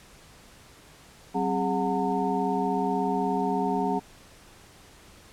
sine tone cluster, 189.8 / 266.1 / 411.3 / 731 / 908 Hz, F#3 / C4 / G#4 / F#5 / A#5, +44 / +29 / -17 / -21 / -46 cents, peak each -30 dBFS, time 1.34-4 s, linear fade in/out 20 ms, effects pink hiss -52 dBFS RMS until 5.32 s + low-pass 11000 Hz 12 dB/octave

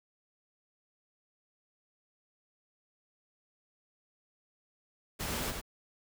pink noise with echo, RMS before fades -36 dBFS, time 5.19-5.52 s, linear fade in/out 20 ms, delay 95 ms, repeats 1, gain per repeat -4 dB, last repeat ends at 5.615 s, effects none

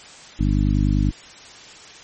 harmonic tone, 50.1 Hz, G1, 38 cents sharp, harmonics 1 / 2 / 3 / 4 / 5 / 6, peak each -19 / -22 / -24 / -25 / -26 / -27 dBFS, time 0.39-1.11 s, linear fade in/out 10 ms, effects white hiss -42 dBFS RMS until 2.03 s + MP3 32 kbps

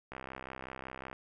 click train, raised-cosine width 0.5 ms, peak -27 dBFS, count 67, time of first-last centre 0.12-1.129 s, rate 65.4 Hz, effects none

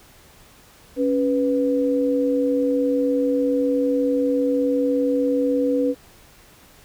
sine tone pair together, 277.2 / 493.9 Hz, C#4 / B4, 0 / 0 cents, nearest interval minor seventh, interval 1000 cents, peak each -20 dBFS, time 0.96-5.95 s, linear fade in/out 50 ms, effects pink hiss -50 dBFS RMS until 6.84 s

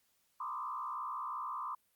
sine tone with frequency modulation, 1108.7 Hz, C#6, in tune, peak -37 dBFS, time 0.4-1.75 s, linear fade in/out 5 ms, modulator 62.8 Hz, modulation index 2.1, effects white hiss -75 dBFS RMS until 1.95 s + Opus 48 kbps

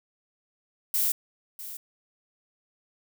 violet noise with echo, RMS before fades -25 dBFS, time 0.94-1.12 s, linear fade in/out 2 ms, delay 650 ms, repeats 1, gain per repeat -14 dB, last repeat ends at 1.77 s, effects none

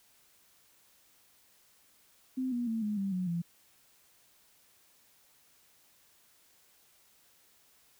sine tone with pitch steps, 258.6 / 241.3 / 225.1 / 210 / 195.98 / 182.86 / 170.61 Hz, C4 / B3 / A3 / G#3 / G3 / F#3 / F3, -20 / -40 / +40 / +19 / 0 / -20 / -40 cents, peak -30 dBFS, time 2.37-3.42 s, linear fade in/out 10 ms, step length 150 ms, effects white hiss -65 dBFS RMS until 7.99 s

